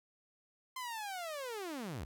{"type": "linear sweep", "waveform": "sawtooth", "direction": "down", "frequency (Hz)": [1046.5, 55.1], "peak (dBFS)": -36, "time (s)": [0.76, 2.05], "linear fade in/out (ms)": 5, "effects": []}